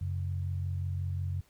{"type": "tone pair together", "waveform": "sine", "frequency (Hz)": [91.13, 136.7], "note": ["F#2", "C#3"], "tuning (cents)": [-26, -24], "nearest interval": "perfect fifth", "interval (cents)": 702, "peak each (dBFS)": [-31, -38], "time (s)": [0.01, 1.41], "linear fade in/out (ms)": 5, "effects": ["pink hiss -66 dBFS RMS until 1.49 s"]}